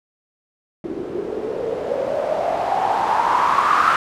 blue noise with low-pass filter sweep, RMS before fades -20 dBFS, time 0.84-3.96 s, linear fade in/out 2 ms, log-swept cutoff 330 to 1300 Hz, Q 7, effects none

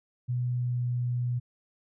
sine tone with pitch glide, 123.47 to 122.55 Hz, B2 to B2, 0 to -13 cents, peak -26 dBFS, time 0.28-1.4 s, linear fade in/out 20 ms, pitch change -13 cents, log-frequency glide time 0.51-0.88 s, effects none

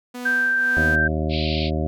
sawtooth tone with tremolo, 246.9 Hz, B3, in tune, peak -24 dBFS, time 0.14-0.96 s, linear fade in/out 10 ms, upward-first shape triangle, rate 1.8 Hz, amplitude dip 75%
sine tone, 1568 Hz, G6, in tune, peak -17 dBFS, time 0.25-1.08 s, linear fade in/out 10 ms
harmonic tone, 77.78 Hz, D#2, in tune, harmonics 1 / 2 / 3 / 4 / 5 / 7 / 8 / 9, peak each -24 / -27 / -29 / -30 / -31 / -32 / -33 / -34 dBFS, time 0.77-1.87 s, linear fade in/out 0 ms
white band-pass noise, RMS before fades -30 dBFS, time 1.29-1.71 s, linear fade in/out 50 ms, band 2200 to 4700 Hz, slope 96 dB/octave
effects none

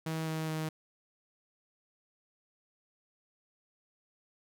sawtooth tone with pitch steps, 160.2 / 158.73 / 157.27 Hz, E3 / D#3 / D#3, -49 / +35 / +19 cents, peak -29 dBFS, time 0.06-0.69 s, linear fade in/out 5 ms, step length 210 ms, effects none

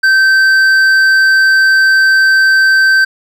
sine tone with hard clipping, 1552 Hz, G6, 18 cents flat, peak -7 dBFS, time 0.03-3.05 s, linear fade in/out 10 ms, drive 6 dB, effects none

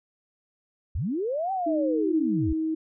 sine linear two-way sweep, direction up then down, 52.8 to 784 to 52.8 Hz, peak -25 dBFS, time 0.95-2.53 s, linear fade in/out 5 ms, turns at 1.52 s
sine tone with pitch glide, 311.3 to 317.8 Hz, D#4 to D#4, +1 to +37 cents, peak -24 dBFS, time 1.66-2.75 s, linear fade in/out 10 ms, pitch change +36 cents, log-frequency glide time 1.86-2.06 s
effects none

